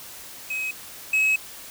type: tone pair in turn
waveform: triangle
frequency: 2543 / 2564 Hz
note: D#7 / E7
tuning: +37 / -49 cents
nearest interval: unison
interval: 14 cents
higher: second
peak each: -24 / -16 dBFS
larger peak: second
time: 0.5-0.71 / 1.13-1.36 s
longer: second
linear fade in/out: 5 ms
effects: white hiss -41 dBFS RMS until 1.7 s